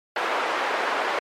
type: band-pass noise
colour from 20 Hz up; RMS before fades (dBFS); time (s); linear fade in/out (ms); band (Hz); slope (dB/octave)
pink; -25; 0.16-1.19; 2; 540 to 1900; 12
effects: high-pass 300 Hz 12 dB/octave + MP3 64 kbps